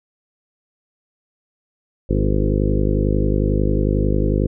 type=harmonic tone with a mistuned harmonic; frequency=51.1 Hz; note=G#1; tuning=27 cents flat; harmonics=1 / 2 / 3 / 4 / 5 / 6 / 7 / 8 / 9 / 10; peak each=-19 / -22 / -24 / -25 / -26 / -27 / -27 / -28 / -29 / -29 dBFS; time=2.09-4.47 s; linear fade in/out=10 ms; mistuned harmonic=7; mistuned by=-19 cents; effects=none